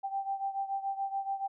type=beating tone pair; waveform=sine; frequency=783 / 790 Hz; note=G5 / G5; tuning=-2 / +13 cents; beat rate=7 Hz; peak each=-33 / -37 dBFS; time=0.03-1.48 s; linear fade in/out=20 ms; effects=none